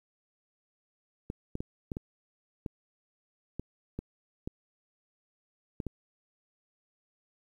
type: clicks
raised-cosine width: 3 ms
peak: -22 dBFS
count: 11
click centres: 1.301 / 1.554 / 1.605 / 1.918 / 1.969 / 2.662 / 3.596 / 3.99 / 4.475 / 5.802 / 5.867 s
effects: 10-bit